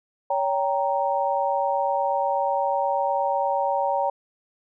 sine chord, G diminished, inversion second, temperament equal with one note detuned, 563.4 / 784 / 932.3 Hz, Db5 / G5 / Bb5, +28 / 0 / 0 cents, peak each -25 dBFS, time 0.3-4.1 s, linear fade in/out 5 ms, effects none

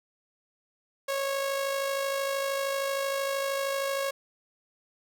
sawtooth tone with amplitude modulation, 550 Hz, C#5, 14 cents flat, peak -22 dBFS, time 1.08-4.11 s, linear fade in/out 10 ms, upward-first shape sine, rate 53 Hz, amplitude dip 40%, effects none

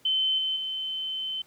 sine tone with level steps, 3069 Hz, G7, 37 cents flat, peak -22 / -25 / -29 dBFS, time 0.05-1.42 s, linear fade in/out 5 ms, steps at 0.38 / 0.56 s, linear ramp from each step 5 ms, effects pink hiss -60 dBFS RMS until 1.46 s + high-pass 100 Hz 12 dB/octave

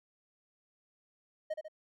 triangle tone with echo, 622.3 Hz, D#5, in tune, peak -30 dBFS, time 1.5-1.54 s, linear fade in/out 10 ms, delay 72 ms, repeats 2, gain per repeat -5 dB, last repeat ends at 1.684 s, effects none

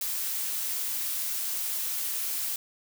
blue noise, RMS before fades -31 dBFS, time 0.01-2.56 s, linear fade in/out 2 ms, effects none

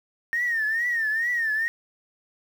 sine tone with vibrato, 1832 Hz, A#6, 31 cents flat, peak -21 dBFS, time 0.33-1.68 s, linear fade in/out 0 ms, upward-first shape triangle, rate 2.3 Hz, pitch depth 130 cents each way, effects tanh soft clip ceiling -18 dBFS + 8-bit

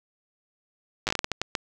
slowing click train, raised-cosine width 0.2 ms, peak -8 dBFS, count 11, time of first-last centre 1.07-1.552 s, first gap 8 ms, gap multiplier 1.37, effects none

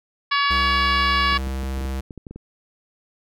harmonic tone, 566 Hz, C#5, 36 cents sharp, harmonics 2 / 3 / 4 / 5 / 6 / 7 / 8 / 9, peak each -20 / -24 / -26 / -28 / -30 / -31 / -32 / -33 dBFS, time 0.31-1.38 s, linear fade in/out 10 ms
square tone with pitch glide, 65.9 to 66.36 Hz, C2 to C2, +13 to +25 cents, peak -25 dBFS, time 0.5-2.01 s, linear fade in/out 10 ms, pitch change +12 cents, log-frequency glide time 1.17-1.72 s
clicks, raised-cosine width 3 ms, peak -23 dBFS, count 11, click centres 1.326 / 1.472 / 1.633 / 1.777 / 1.812 / 1.852 / 2.108 / 2.177 / 2.268 / 2.31 / 2.36 s
effects none

